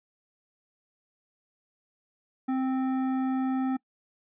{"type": "tone with hard clipping", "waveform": "sine", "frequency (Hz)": 261.7, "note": "C4", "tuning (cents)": 0, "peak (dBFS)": -27, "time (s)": [2.48, 3.77], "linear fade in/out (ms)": 10, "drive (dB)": 11, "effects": ["noise-tail reverb RT60 0.1 s tail -24 dB re dry", "resampled to 8000 Hz"]}